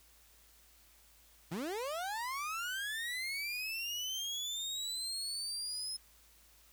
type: linear sweep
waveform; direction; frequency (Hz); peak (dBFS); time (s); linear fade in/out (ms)
30% pulse; up; 146.83 to 5170; -34; 1.51-5.97; 10
effects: added 55 Hz sine -67 dBFS peak until 6.72 s + white hiss -64 dBFS RMS until 6.72 s